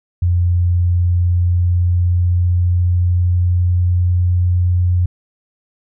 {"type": "tone with pitch glide", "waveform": "sine", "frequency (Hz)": [87.9, 89.18], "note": ["F2", "F2"], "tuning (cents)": [12, 37], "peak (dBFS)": -11, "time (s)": [0.22, 5.06], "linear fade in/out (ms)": 5, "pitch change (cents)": 25, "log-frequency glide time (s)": [0.6, 4.46], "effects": []}